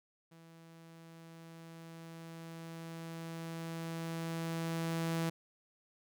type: tone with level ramp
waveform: sawtooth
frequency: 164.81 Hz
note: E3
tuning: in tune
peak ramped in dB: -52 to -28 dBFS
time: 0.31-5.3 s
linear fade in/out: 10 ms
effects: none